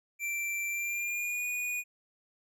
square tone with pitch glide, 2349 to 2459 Hz, D7 to D#7, 0 to -21 cents, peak -32 dBFS, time 0.19-1.84 s, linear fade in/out 50 ms, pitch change +79 cents, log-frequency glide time 0.69-1.46 s, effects none

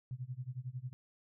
sine tone with tremolo, 126.5 Hz, B2, 42 cents sharp, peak -36 dBFS, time 0.11-0.93 s, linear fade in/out 0 ms, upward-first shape sine, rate 11 Hz, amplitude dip 95%, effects none

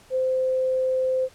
sine tone, 518 Hz, C5, 17 cents flat, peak -20 dBFS, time 0.1-1.29 s, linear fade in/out 50 ms, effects pink hiss -53 dBFS RMS until 1.34 s + low-pass 11000 Hz 12 dB/octave

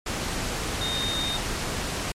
sine tone in noise, 3688 Hz, A#7, 19 cents flat, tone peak -27 dBFS, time 0.81-1.37 s, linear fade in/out 5 ms, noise pink, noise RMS -29 dBFS, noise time 0.06-2.12 s, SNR -1 dB, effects low-pass 9000 Hz 12 dB/octave + MP3 64 kbps

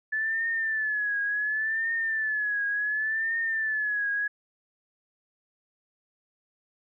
sine tone with vibrato, 1734 Hz, A6, 26 cents flat, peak -25 dBFS, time 0.12-4.28 s, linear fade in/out 10 ms, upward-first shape triangle, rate 0.69 Hz, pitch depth 100 cents each way, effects none

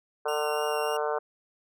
harmonic tone, 150 Hz, D3, 37 cents sharp, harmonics 3 / 4 / 5 / 6 / 7 / 8 / 9 / 10, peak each -30 / -32 / -34 / -36 / -37 / -38 / -39 / -40 dBFS, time 0.25-1.19 s, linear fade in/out 10 ms
sawtooth tone with vibrato, 2792 Hz, F7, 1 cent flat, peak -33 dBFS, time 0.28-0.97 s, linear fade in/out 5 ms, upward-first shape triangle, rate 3.4 Hz, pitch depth 17 cents each way
effects none

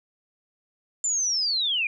sine linear sweep, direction down, 7240 to 2349 Hz, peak -22 dBFS, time 1.04-1.87 s, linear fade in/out 2 ms, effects none

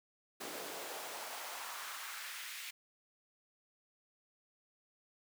pink noise with high-pass filter sweep, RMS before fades -45 dBFS, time 0.4-2.71 s, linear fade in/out 10 ms, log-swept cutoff 350 to 2300 Hz, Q 1.6, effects none

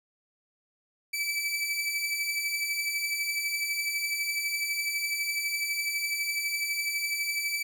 sawtooth beating tone pair, 2300 / 2312 Hz, D7 / D7, -37 / -28 cents, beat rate 12 Hz, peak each -32 / -26 dBFS, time 1.13-7.63 s, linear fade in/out 10 ms, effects none

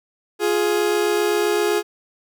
40% pulse tone pair together, 350 / 417.7 Hz, F4 / G#4, +4 / +10 cents, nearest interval minor third, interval 306 cents, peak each -21 / -18 dBFS, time 0.39-1.83 s, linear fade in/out 50 ms, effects none

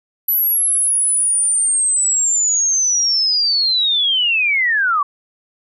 sine linear sweep, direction down, 11900 to 1108.7 Hz, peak -13 dBFS, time 0.28-5.03 s, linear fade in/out 5 ms, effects none

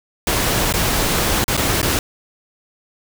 pink noise with dropouts, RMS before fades -18 dBFS, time 0.27-1.99 s, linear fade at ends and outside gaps 2 ms, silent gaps 0.726-0.738 / 1.442-1.48 / 1.568-1.575 / 1.817-1.828 s, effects none

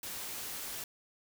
white noise, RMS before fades -41 dBFS, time 0.03-0.84 s, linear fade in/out 2 ms, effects none

